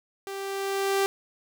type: tone with level ramp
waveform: sawtooth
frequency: 392.1 Hz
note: G4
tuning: in tune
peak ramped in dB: -30 to -17 dBFS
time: 0.27-1.06 s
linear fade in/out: 0 ms
effects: none